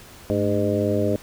harmonic tone with a mistuned harmonic, 102 Hz, G#2, 31 cents flat, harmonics 1 / 2 / 3 / 4 / 5 / 6, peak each -26 / -26 / -26 / -26 / -26 / -26 dBFS, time 0.3-1.16 s, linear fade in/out 0 ms, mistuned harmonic 2, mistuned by +100 cents, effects pink hiss -45 dBFS RMS until 1.22 s

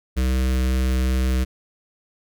square tone with notch filter, 64.1 Hz, C2, 35 cents flat, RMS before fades -20 dBFS, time 0.16-1.45 s, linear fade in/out 20 ms, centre 840 Hz, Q 1.2, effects none

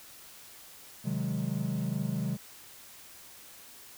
triangle chord, Ab dominant seventh, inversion first, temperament equal, 130.81 / 155.56 / 185 / 207.7 Hz, C3 / Eb3 / Gb3 / Ab3, 0 / 0 / 0 / 0 cents, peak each -33 dBFS, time 1.04-2.37 s, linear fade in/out 20 ms, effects white hiss -51 dBFS RMS until 3.97 s

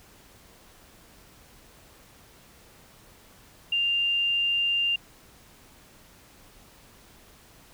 sine tone, 2794 Hz, F7, in tune, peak -22 dBFS, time 3.72-4.96 s, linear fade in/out 5 ms, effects pink hiss -54 dBFS RMS until 7.73 s

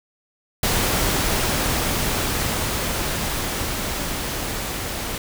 pink noise with level ramp, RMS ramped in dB -20 to -28 dBFS, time 0.63-5.18 s, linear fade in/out 2 ms, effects none

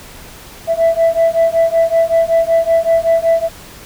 sine beating tone pair, 659.3 / 664.6 Hz, E5 / E5, 0 / +14 cents, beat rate 5.3 Hz, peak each -11 dBFS, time 0.67-3.49 s, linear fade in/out 50 ms, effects tanh soft clip ceiling -6 dBFS + pink hiss -36 dBFS RMS until 3.85 s

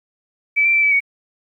sine tone with pitch steps, 2306 / 2351 / 2331 / 2299 / 2237 Hz, D7 / D7 / D7 / D7 / C#7, -32 / +1 / -14 / -37 / +15 cents, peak -12 dBFS, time 0.56-1.005 s, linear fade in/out 20 ms, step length 89 ms, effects 9-bit

